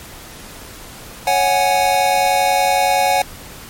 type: chord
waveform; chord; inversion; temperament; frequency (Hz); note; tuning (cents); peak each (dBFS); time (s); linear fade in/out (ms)
square; C# suspended fourth; none; equal; 554.4 / 740 / 830.6; C#5 / F#5 / G#5; 0 / 0 / 0; -21 / -16 / -18; 1.27-3.22; 2
effects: pink hiss -36 dBFS RMS until 3.69 s + MP3 64 kbps